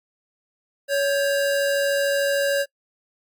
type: tone pair together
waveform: square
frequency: 560.8 / 1589 Hz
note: C#5 / G6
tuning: +20 / +23 cents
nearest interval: octave + tritone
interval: 1803 cents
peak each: -20 / -28 dBFS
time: 0.88-2.66 s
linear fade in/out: 50 ms
effects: noise-tail reverb RT60 0.1 s tail -24 dB re dry + MP3 96 kbps